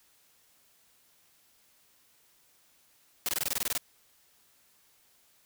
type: noise bursts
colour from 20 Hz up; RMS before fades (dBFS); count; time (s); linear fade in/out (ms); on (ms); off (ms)
white; -30; 11; 3.26-3.777; 0; 27; 22
effects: white hiss -65 dBFS RMS until 5.45 s